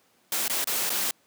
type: noise with dropouts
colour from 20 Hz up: white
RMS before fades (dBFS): -27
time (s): 0.32-1.11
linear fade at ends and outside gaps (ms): 2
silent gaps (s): 0.481-0.497 / 0.643-0.672 / 0.895-0.902
effects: pink hiss -64 dBFS RMS until 1.26 s + high-pass 200 Hz 12 dB/octave